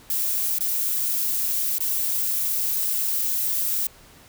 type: noise with dropouts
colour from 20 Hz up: violet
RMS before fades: -24 dBFS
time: 0.1-3.87 s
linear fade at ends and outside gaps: 2 ms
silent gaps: 0.586-0.606 / 1.784-1.804 s
effects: pink hiss -50 dBFS RMS until 4.28 s